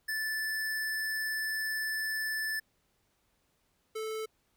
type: tone pair in turn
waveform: square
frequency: 1751 / 437.8 Hz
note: A6 / A4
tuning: -9 / -9 cents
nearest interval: 2 octaves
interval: 2400 cents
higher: first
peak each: -32 / -35 dBFS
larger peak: first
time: 0.08-2.6 / 3.95-4.26 s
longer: first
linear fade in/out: 10 ms
effects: pink hiss -74 dBFS RMS until 4.56 s